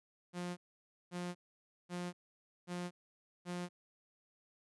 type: tone bursts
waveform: sawtooth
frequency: 177.1 Hz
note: F3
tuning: 24 cents sharp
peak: -35 dBFS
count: 5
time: 0.33-3.69 s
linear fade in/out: 50 ms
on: 240 ms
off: 540 ms
effects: resampled to 24000 Hz